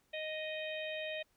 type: harmonic tone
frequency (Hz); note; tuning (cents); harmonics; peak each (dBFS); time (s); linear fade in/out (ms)
622.3; D#5; 0; 1 / 3 / 4 / 5 / 6; -40 / -46 / -44 / -48 / -49; 0.13-1.23; 10
effects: pink hiss -74 dBFS RMS until 1.36 s